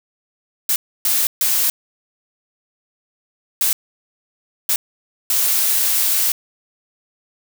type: noise bursts at uneven times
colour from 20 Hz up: blue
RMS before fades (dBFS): -17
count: 6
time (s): 0.69-0.76 / 1.05-1.27 / 1.41-1.7 / 3.61-3.73 / 4.69-4.76 / 5.3-6.32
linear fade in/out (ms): 2
effects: none